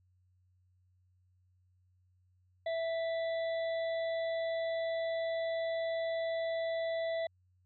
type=harmonic tone with a mistuned harmonic; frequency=659.3 Hz; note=E5; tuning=in tune; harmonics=1 / 3 / 5 / 6; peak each=-32 / -44 / -51 / -52 dBFS; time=2.66-7.27 s; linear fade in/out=5 ms; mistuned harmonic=5; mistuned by=+82 cents; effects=added 91 Hz sine -67 dBFS peak until 7.65 s